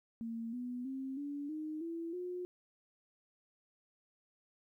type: tone with pitch steps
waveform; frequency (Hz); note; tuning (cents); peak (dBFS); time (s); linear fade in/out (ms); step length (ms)
sine; 228.9 / 246.8 / 266 / 286.7 / 309.1 / 333.2 / 359.2; A#3 / B3 / C4 / D4 / D#4 / E4 / F4; -31 / -1 / +29 / -42 / -11 / +19 / +49; -38; 0.21-2.45; 0; 320
effects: 13-bit